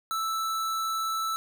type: tone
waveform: square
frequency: 1318.5 Hz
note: E6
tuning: in tune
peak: -28 dBFS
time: 0.11-1.36 s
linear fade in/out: 0 ms
effects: none